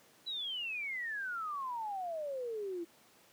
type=exponential sweep; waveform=sine; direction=down; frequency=4000 to 330 Hz; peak=-36 dBFS; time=0.26-2.85 s; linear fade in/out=20 ms; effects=pink hiss -63 dBFS RMS until 3.32 s + high-pass 200 Hz 12 dB/octave